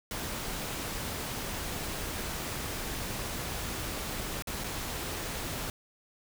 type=noise with dropouts; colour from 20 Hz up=pink; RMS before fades=-36 dBFS; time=0.11-5.7 s; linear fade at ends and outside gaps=1 ms; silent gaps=4.423-4.472 / 4.638-4.642 s; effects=none